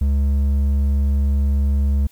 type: tone with hard clipping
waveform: sine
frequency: 70 Hz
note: C#2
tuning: 18 cents sharp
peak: -16 dBFS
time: 0.01-2.07 s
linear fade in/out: 5 ms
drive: 5 dB
effects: white hiss -55 dBFS RMS until 2.11 s